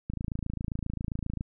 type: click train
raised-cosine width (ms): 5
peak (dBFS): -20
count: 37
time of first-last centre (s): 0.1-1.409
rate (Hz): 27.5
effects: none